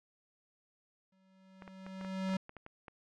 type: tone with exponential growth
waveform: square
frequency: 189.7 Hz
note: F#3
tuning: 43 cents sharp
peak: -31 dBFS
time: 1.12-2.37 s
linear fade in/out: 5 ms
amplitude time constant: 270 ms
type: clicks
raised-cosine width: 0.5 ms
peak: -33 dBFS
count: 11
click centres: 1.622 / 1.678 / 1.865 / 2.012 / 2.048 / 2.293 / 2.337 / 2.494 / 2.567 / 2.664 / 2.882 s
effects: low-pass 5000 Hz 12 dB/octave